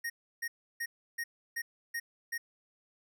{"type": "tone bursts", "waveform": "square", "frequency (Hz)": 1864.7, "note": "A#6", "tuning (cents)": 0, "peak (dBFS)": -34, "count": 7, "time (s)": [0.04, 2.38], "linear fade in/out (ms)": 10, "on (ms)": 60, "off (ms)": 320, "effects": []}